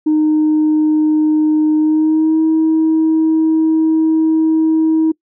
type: tone with pitch glide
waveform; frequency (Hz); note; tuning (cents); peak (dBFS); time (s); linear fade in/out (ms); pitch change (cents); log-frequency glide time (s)
sine; 307.8 to 318.5; D#4 to D#4; -19 to +41; -8; 0.06-5.12; 10; +60; 1.77-2.41
effects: noise-tail reverb RT60 0.1 s tail -24 dB re dry + tanh soft clip ceiling -7 dBFS